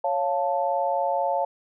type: chord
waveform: sine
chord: Db augmented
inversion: none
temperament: equal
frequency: 554.4 / 698.5 / 880 Hz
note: Db5 / F5 / A5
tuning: 0 / 0 / 0 cents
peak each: -26 / -26 / -26 dBFS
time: 0.04-1.45 s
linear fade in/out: 5 ms
effects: none